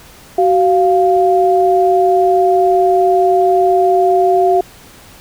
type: tone pair together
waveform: sine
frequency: 376.3 / 698.5 Hz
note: F#4 / F5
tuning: +29 / 0 cents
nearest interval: major seventh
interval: 1071 cents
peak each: -11 dBFS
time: 0.38-4.61 s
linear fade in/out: 5 ms
effects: pink hiss -40 dBFS RMS until 5.2 s